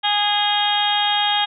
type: harmonic tone with a mistuned harmonic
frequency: 412.8 Hz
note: G#4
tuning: 10 cents flat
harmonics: 2 / 3 / 4 / 5 / 6 / 7 / 8 / 9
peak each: -20 / -31 / -27 / -31 / -32 / -29 / -21 / -25 dBFS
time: 0.03-1.46 s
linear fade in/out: 20 ms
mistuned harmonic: 8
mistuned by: -23 cents
effects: none